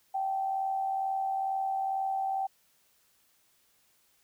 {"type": "tone with amplitude modulation", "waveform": "sine", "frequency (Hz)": 774, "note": "G5", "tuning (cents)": -22, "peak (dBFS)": -26, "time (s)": [0.14, 2.47], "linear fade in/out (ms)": 10, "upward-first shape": "sine", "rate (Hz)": 82.2, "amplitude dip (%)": 45, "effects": ["white hiss -68 dBFS RMS until 4.23 s"]}